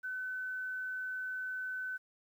sine tone, 1513 Hz, F#6, 38 cents sharp, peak -36 dBFS, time 0.03-1.98 s, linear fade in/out 20 ms, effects 11-bit

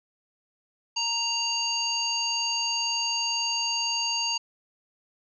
harmonic tone, 931 Hz, A#5, 2 cents flat, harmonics 1 / 3 / 5 / 7, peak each -33 / -30 / -28 / -33 dBFS, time 0.96-4.38 s, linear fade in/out 10 ms, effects none

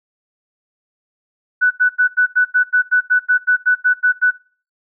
sine tone bursts, 1488 Hz, F#6, 9 cents sharp, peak -9 dBFS, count 15, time 1.61-4.314 s, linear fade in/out 20 ms, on 100 ms, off 86 ms, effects noise-tail reverb RT60 0.4 s tail -21 dB re dry

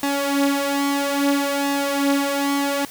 sawtooth tone with flanger, 280.9 Hz, C#4, 23 cents sharp, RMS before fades -21 dBFS, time 0.03-2.85 s, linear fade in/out 2 ms, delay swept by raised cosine 1.1 to 6.2 ms, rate 0.6 Hz, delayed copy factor +0.65, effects white hiss -40 dBFS RMS until 2.9 s

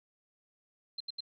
sine tone bursts, 4126 Hz, C8, 25 cents flat, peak -35 dBFS, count 3, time 0.98-1.206 s, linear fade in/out 5 ms, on 24 ms, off 77 ms, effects none

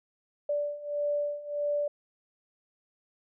sine beating tone pair, 583 / 584.6 Hz, D5 / D5, -13 / -8 cents, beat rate 1.6 Hz, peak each -33 / -30 dBFS, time 0.49-1.88 s, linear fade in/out 5 ms, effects none

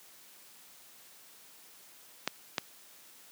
clicks, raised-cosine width 0.2 ms, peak -11 dBFS, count 2, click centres 2.276 / 2.582 s, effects white hiss -56 dBFS RMS until 3.31 s + high-pass 150 Hz 12 dB/octave

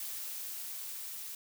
blue noise with level ramp, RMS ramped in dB -40 to -43 dBFS, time 0-1.35 s, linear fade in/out 2 ms, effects none

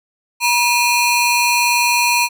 sawtooth ring-modulated tone, 1700 Hz, G#6, 40 cents sharp, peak -6 dBFS, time 0.4-2.29 s, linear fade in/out 50 ms, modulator 739 Hz, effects none

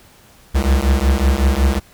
square beating tone pair, 64.7 / 70.1 Hz, C2 / C#2, -19 / +20 cents, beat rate 5.4 Hz, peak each -16 dBFS, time 0.54-1.8 s, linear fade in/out 20 ms, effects pink hiss -48 dBFS RMS until 1.93 s

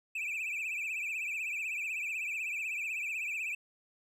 triangle tone with vibrato, 2489 Hz, D#7, in tune, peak -32 dBFS, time 0.15-3.55 s, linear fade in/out 5 ms, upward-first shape triangle, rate 16 Hz, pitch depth 140 cents each way, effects none

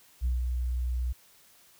sine tone with ADSR envelope, 61.74 Hz, B1, in tune, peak -22 dBFS, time 0.21-1.13 s, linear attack 40 ms, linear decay 160 ms, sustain -4 dB, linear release 14 ms, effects tanh soft clip ceiling -22 dBFS + white hiss -59 dBFS RMS until 1.79 s

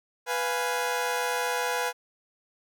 20% pulse chord, F diminished, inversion second, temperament equal, 493.9 / 698.5 / 830.6 Hz, Cb5 / F5 / Ab5, 0 / 0 / 0 cents, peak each -24 / -29 / -26 dBFS, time 0.26-1.93 s, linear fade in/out 50 ms, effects none

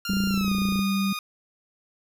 15% pulse tone with pitch glide, 1396.9 to 1230.2 Hz, F6 to D#6, 0 to -20 cents, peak -23 dBFS, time 0.05-1.19 s, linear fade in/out 2 ms, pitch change -220 cents, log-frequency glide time 0.29-0.52 s
sine tone, 195.6 Hz, G3, 4 cents flat, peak -22 dBFS, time 0.09-1.13 s, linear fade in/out 5 ms
click train, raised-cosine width 3 ms, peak -21 dBFS, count 21, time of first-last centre 0.1-0.792 s, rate 28.9 Hz
effects none

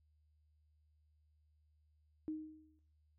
sine tone with exponential decay, 311.1 Hz, D#4, in tune, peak -36 dBFS, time 2.28-2.79 s, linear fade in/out 0 ms, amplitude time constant 110 ms, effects noise-tail reverb RT60 0.5 s tail -18 dB re dry + added 76 Hz sine -70 dBFS peak until 3.18 s

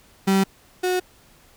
35% pulse tone pair in turn, 193.5 / 365.3 Hz, G3 / F#4, -22 / -22 cents, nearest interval major seventh, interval 1100 cents, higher second, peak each -14 / -18 dBFS, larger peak first, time 0.27-0.44 / 0.83-1 s, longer neither, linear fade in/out 10 ms, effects pink hiss -54 dBFS RMS until 1.56 s

